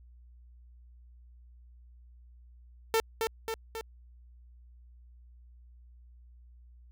sawtooth tone with echo, 448.5 Hz, A4, 33 cents sharp, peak -20 dBFS, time 2.94-3 s, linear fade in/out 0 ms, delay 270 ms, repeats 3, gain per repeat -4 dB, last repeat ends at 3.81 s, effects added 60 Hz sine -52 dBFS peak until 6.91 s

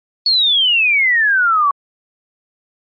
sine exponential sweep, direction down, 4435 to 1107 Hz, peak -10 dBFS, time 0.26-1.71 s, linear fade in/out 2 ms, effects MP3 32 kbps

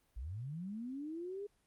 sine linear sweep, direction up, 49 to 416.3 Hz, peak -40 dBFS, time 0.16-1.47 s, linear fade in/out 10 ms, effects pink hiss -75 dBFS RMS until 1.66 s + Opus 32 kbps

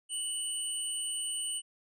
sine tone pair together, 2960 / 8870 Hz, F#7 / C#9, 0 / 0 cents, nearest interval octave + perfect fifth, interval 1900 cents, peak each -35 / -32 dBFS, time 0.09-1.62 s, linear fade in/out 50 ms, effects tanh soft clip ceiling -29 dBFS

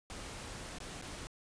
pink noise with dropouts, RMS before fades -45 dBFS, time 0.1-1.27 s, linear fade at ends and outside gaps 0 ms, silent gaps 0.785-0.803 / 1.014-1.023 s, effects resampled to 22050 Hz

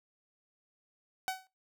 sawtooth tone with exponential decay, 754 Hz, F#5, 32 cents sharp, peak -25 dBFS, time 1.28-1.47 s, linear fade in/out 0 ms, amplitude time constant 41 ms, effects noise-tail reverb RT60 0.2 s tail -17 dB re dry

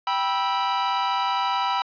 45% pulse chord, E minor, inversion first, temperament equal with one note detuned, 784 / 977 / 1318.5 Hz, G5 / B5 / E6, 0 / -19 / 0 cents, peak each -27 / -24 / -28 dBFS, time 0.07-1.82 s, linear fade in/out 2 ms, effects resampled to 11025 Hz + 9-bit

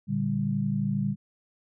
sine chord, G minor, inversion first, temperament equal with one note detuned, 116.54 / 146.83 / 198.96 Hz, Bb2 / D3 / G3, 0 / 0 / +26 cents, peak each -32 / -29 / -27 dBFS, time 0.07-1.16 s, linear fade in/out 50 ms, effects none

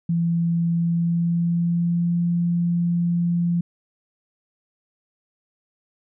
sine tone with pitch glide, 168.7 to 172.24 Hz, E3 to F3, +40 to -24 cents, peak -18 dBFS, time 0.09-3.61 s, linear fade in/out 5 ms, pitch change +36 cents, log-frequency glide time 0.73-2.19 s, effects none

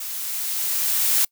blue noise with level ramp, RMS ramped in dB -31 to -18 dBFS, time 0-1.25 s, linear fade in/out 5 ms, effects noise-tail reverb RT60 0.1 s tail -26 dB re dry

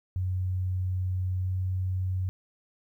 sine tone with pitch glide, 92.3 to 92.94 Hz, F#2 to F#2, -4 to +8 cents, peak -26 dBFS, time 0.16-2.29 s, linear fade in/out 0 ms, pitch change +12 cents, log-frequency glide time 1.41-1.48 s, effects 11-bit

